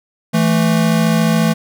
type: tone pair together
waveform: square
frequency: 165.85 / 220 Hz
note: E3 / A3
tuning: +11 / 0 cents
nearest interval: perfect fourth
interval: 489 cents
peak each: -15 dBFS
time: 0.33-1.54 s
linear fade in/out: 20 ms
effects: none